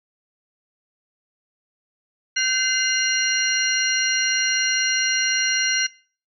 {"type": "tone cluster", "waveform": "sine", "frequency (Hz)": [1534, 2065, 2816, 4204, 5720], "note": ["G6", "C7", "F7", "C8", "F8"], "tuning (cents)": [-38, -23, 14, 7, 41], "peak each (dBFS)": -25, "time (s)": [2.36, 5.87], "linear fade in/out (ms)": 10, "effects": ["noise-tail reverb RT60 0.4 s tail -20 dB re dry"]}